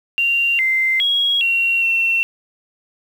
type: tone with pitch steps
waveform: sine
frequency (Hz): 2770 / 2081 / 3307 / 2741 / 2710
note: F7 / C7 / G#7 / F7 / E7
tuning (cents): -15 / -10 / -8 / -33 / +47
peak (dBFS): -14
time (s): 0.18-2.23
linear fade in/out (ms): 0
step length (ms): 410
effects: 7-bit